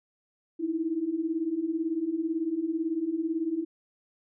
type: beating tone pair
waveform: sine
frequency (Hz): 311.1 / 329.1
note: D#4 / E4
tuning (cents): 0 / -3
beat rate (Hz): 18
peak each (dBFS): -32 / -28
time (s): 0.59-3.65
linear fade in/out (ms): 20
effects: none

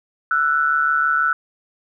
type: tone pair together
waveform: sine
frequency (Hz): 1333.9 / 1480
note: E6 / F#6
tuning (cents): +20 / 0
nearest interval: major second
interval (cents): 180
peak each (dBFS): -18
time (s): 0.31-1.33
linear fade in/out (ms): 2
effects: none

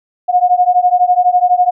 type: beating tone pair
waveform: sine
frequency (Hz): 715 / 727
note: F5 / F#5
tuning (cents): +41 / -31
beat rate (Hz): 12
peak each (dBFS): -11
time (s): 0.28-1.71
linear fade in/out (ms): 20
effects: none

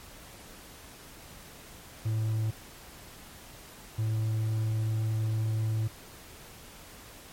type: tone pair in turn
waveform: triangle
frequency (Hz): 110 / 110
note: A2 / A2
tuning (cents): 0 / 0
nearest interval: unison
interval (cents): 0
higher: neither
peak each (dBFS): -24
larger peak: neither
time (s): 2.05-2.51 / 3.98-5.88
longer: second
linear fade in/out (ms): 10
effects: pink hiss -49 dBFS RMS until 7.32 s + MP3 64 kbps

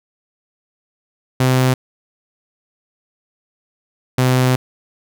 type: tone pair in turn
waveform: sawtooth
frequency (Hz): 128.9 / 127.86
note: C3 / C3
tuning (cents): -26 / -40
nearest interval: unison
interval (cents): 14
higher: first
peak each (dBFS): -8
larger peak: neither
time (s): 1.4-1.74 / 4.18-4.56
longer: second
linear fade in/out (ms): 5
effects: none

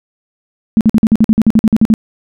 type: tone bursts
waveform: sine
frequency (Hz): 220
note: A3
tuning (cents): 0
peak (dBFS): -4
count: 14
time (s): 0.77-1.939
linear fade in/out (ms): 0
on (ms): 38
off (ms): 49
effects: none

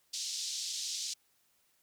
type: band-pass noise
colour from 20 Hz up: white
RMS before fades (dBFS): -38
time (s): 0.13-1.14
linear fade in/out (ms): 10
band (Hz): 3800 to 6500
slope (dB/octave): 24
effects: white hiss -72 dBFS RMS until 1.82 s

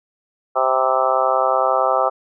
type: harmonic tone with a mistuned harmonic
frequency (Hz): 130.81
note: C3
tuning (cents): 0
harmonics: 3 / 4 / 5 / 6 / 7 / 8 / 9 / 10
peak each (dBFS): -29 / -21 / -21 / -21 / -26 / -27 / -22 / -23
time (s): 0.55-2.1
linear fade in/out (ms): 20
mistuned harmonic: 8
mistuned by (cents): -33
effects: none

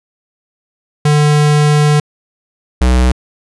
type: tone pair in turn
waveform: square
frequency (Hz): 148.8 / 62.56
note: D3 / B1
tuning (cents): +23 / +23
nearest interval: octave + minor third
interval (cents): 1500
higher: first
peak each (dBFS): -8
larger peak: neither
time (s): 1.05-2 / 2.81-3.12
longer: first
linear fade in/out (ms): 5
effects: resampled to 24000 Hz

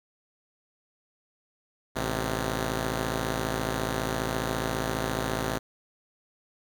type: tone pair together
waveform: 5% pulse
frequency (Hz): 54.66 / 130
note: A1 / C3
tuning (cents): -11 / -11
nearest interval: octave + minor third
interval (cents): 1500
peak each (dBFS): -19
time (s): 1.95-5.59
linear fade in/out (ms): 20
effects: none

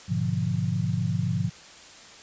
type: chord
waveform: sine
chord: G# diminished seventh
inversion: none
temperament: equal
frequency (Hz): 103.83 / 123.47 / 146.83 / 174.61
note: G#2 / B2 / D3 / F3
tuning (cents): 0 / 0 / 0 / 0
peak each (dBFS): -29 / -29 / -30 / -28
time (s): 0.08-1.5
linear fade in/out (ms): 20
effects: white hiss -47 dBFS RMS until 2.22 s + resampled to 16000 Hz

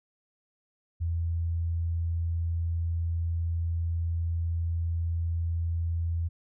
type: tone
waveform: sine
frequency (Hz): 83.8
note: E2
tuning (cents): +29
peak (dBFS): -26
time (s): 1-6.29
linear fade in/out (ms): 20
effects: none

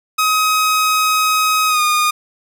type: tone with pitch glide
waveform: sawtooth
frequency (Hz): 1265 to 1223.3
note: D#6 to D#6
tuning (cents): +28 to -30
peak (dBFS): -9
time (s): 0.18-2.11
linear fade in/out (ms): 10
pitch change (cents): -58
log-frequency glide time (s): 1.68-1.81
effects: none

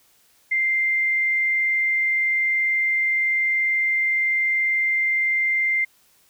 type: tone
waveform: sine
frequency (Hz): 2093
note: C7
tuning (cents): 0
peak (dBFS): -18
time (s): 0.51-5.85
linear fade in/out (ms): 10
effects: white hiss -59 dBFS RMS until 6.29 s

